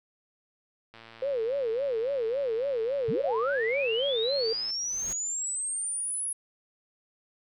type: click train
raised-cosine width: 0.3 ms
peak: -32 dBFS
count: 430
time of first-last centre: 0.94-4.703 s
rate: 114 Hz
type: tone with vibrato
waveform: sine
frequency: 501 Hz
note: B4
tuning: 25 cents sharp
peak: -26 dBFS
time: 1.22-4.53 s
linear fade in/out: 5 ms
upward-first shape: sine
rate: 3.6 Hz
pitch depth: 220 cents each way
type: linear sweep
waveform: sine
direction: up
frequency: 92.5 to 10560 Hz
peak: -29 dBFS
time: 3.08-6.33 s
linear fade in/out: 5 ms
type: noise with exponential growth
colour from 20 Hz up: pink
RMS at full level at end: -41 dBFS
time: 4.53-5.13 s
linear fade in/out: 2 ms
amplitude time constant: 130 ms
effects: none